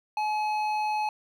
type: tone with hard clipping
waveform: sine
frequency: 851 Hz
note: G#5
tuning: 42 cents sharp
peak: -27 dBFS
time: 0.17-1.09 s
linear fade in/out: 2 ms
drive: 9 dB
effects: none